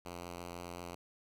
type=tone with vibrato; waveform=5% pulse; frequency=87.31 Hz; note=F2; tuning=in tune; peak=-32 dBFS; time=0.05-0.95 s; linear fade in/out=5 ms; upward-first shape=square; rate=5.7 Hz; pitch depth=10 cents each way; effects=none